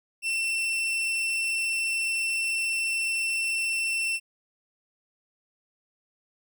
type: tone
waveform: 40% pulse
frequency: 2693 Hz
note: E7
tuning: 36 cents sharp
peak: -24 dBFS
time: 0.22-4.2 s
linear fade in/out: 50 ms
effects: none